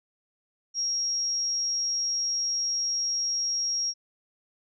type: tone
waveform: sine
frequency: 5600 Hz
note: F8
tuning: 4 cents sharp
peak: -25 dBFS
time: 0.74-3.94 s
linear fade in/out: 50 ms
effects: none